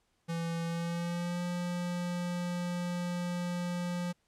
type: tone with pitch glide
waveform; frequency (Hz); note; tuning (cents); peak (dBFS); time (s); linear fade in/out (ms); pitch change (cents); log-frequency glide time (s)
square; 167.3 to 176.13; E3 to F3; +26 to +15; -33; 0.28-4.13; 20; +89; 0.65-1.42
effects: pink hiss -75 dBFS RMS until 4.27 s + low-pass 10000 Hz 12 dB/octave